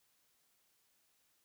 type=silence; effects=white hiss -75 dBFS RMS until 1.44 s